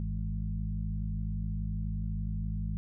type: harmonic tone with a mistuned harmonic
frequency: 51.91 Hz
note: G#1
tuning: in tune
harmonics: 1 / 2 / 3 / 4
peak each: -33 / -37 / -38 / -41 dBFS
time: 0-2.77 s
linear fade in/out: 0 ms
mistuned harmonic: 3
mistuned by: +53 cents
effects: none